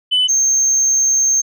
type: tone pair in turn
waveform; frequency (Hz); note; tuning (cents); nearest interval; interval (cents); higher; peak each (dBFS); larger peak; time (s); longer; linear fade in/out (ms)
sine; 3004 / 6365; F#7 / G8; +26 / +26; octave + minor second; 1300; second; -10; neither; 0.11-0.28 / 0.28-1.42; second; 20
effects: tanh soft clip ceiling -8 dBFS